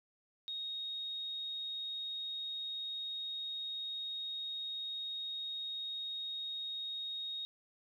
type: tone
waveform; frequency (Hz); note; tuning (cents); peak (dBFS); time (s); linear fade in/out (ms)
sine; 3739; A#7; +4; -38; 0.48-7.45; 0
effects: 12-bit